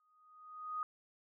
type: tone with exponential growth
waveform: sine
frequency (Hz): 1244.5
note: D#6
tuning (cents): 0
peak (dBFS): -34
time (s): 0-0.83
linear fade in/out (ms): 1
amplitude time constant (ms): 180
effects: none

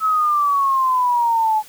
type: exponential sweep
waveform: sine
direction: down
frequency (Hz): 1301 to 851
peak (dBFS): -14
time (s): 0-1.63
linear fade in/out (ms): 50
effects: white hiss -44 dBFS RMS until 1.68 s

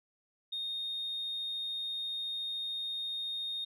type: tone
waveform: sine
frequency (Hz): 3693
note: A#7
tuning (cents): -17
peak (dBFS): -33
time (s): 0.52-3.65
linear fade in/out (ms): 10
effects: tanh soft clip ceiling -31 dBFS

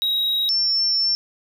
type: tone pair in turn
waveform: triangle / sine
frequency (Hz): 3817 / 5398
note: A#7 / E8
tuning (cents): +40 / +40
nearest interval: tritone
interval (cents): 600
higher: second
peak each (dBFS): -17 / -17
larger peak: neither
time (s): 0.02-0.49 / 0.49-1.15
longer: second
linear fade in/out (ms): 0
effects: none

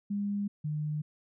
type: tone pair in turn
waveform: sine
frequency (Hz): 202.8 / 151.23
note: G#3 / D#3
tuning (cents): -41 / -49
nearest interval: perfect fourth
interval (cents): 508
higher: first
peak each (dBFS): -29 / -30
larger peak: first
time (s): 0.1-0.48 / 0.64-1.02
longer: neither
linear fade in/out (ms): 10
effects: none

